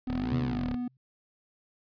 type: tone with pitch glide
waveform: triangle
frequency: 251.8 to 246 Hz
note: B3 to B3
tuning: +34 to -7 cents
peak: -28 dBFS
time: 0.07-0.88 s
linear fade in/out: 5 ms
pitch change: -41 cents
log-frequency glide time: 0.2-0.42 s
type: exponential two-way sweep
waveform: 10% pulse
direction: up then down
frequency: 31.55 to 83.3 to 31.55 Hz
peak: -25 dBFS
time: 0.07-0.75 s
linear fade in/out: 10 ms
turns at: 0.37 s
type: tone with exponential decay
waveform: sine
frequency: 130.81 Hz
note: C3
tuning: in tune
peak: -25 dBFS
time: 0.32-0.97 s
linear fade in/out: 2 ms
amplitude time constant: 140 ms
effects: resampled to 11025 Hz